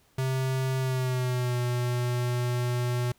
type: tone with pitch glide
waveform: square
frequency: 131.4 to 122.6 Hz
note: C3 to B2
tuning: +8 to -12 cents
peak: -26 dBFS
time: 0.18-3.12 s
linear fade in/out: 5 ms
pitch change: -120 cents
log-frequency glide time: 0.79-1.57 s
effects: pink hiss -64 dBFS RMS until 3.18 s